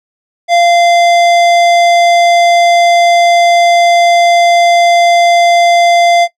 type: tone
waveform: square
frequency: 691 Hz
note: F5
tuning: 19 cents flat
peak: -6 dBFS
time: 0.48-6.28 s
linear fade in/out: 50 ms
effects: noise-tail reverb RT60 0.1 s tail -17 dB re dry + low-pass 6000 Hz 12 dB/octave